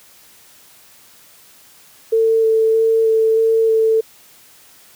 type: tone with vibrato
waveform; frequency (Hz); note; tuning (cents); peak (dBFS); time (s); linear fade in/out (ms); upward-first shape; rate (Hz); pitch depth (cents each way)
sine; 446.6; A4; +26; -11; 2.12-4.01; 10; square; 1.6; 9
effects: white hiss -47 dBFS RMS until 4.95 s + high-pass 60 Hz 12 dB/octave